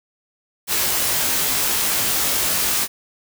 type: noise with comb filter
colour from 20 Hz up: white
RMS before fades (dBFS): -20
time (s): 0.67-2.88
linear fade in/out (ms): 50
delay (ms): 19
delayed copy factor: +0.75
effects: none